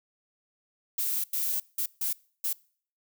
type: noise bursts at uneven times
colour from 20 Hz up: violet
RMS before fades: -29 dBFS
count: 5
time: 0.98-1.24 / 1.33-1.6 / 1.78-1.86 / 2.01-2.13 / 2.44-2.53 s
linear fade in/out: 5 ms
effects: noise-tail reverb RT60 0.5 s tail -24 dB re dry